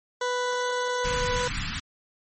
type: tone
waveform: 20% pulse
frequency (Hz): 494.7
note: B4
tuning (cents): +3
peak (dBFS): -20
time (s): 0.21-1.48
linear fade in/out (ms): 5
type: band-stop noise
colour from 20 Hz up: pink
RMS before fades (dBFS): -30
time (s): 1.04-1.8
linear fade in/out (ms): 10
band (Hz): 220 to 1200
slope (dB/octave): 24
effects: MP3 32 kbps